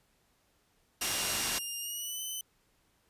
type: tone with pitch glide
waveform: 10% pulse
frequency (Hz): 2812 to 3031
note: F7 to F#7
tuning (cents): +11 to +41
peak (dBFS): -28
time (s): 1.01-2.41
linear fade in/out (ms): 2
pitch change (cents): +130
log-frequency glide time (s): 1.79-2.21
type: low-pass noise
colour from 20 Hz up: white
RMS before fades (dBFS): -34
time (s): 1.01-1.59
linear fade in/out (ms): 10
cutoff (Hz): 8500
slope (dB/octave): 12
effects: pink hiss -71 dBFS RMS until 3.09 s + resampled to 32000 Hz